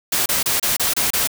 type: noise bursts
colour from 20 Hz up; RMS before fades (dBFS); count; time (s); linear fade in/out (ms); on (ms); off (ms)
white; -19; 7; 0.12-1.274; 5; 140; 29
effects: none